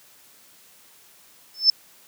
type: tone with exponential growth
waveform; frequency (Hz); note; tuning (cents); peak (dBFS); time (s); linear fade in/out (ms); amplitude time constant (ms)
sine; 5274; E8; 0; -8; 1.54-1.7; 2; 33
effects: white hiss -53 dBFS RMS until 2.07 s + high-pass 100 Hz 12 dB/octave